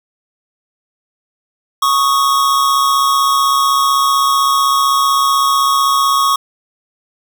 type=tone pair together; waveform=square; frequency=1108.7 / 1244.5 Hz; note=C#6 / D#6; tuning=0 / 0 cents; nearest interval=major second; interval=200 cents; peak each=-12 / -18 dBFS; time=1.82-6.36 s; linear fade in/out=5 ms; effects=none